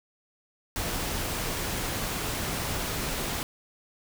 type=noise; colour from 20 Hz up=pink; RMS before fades=-31 dBFS; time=0.76-3.43 s; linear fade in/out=0 ms; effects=none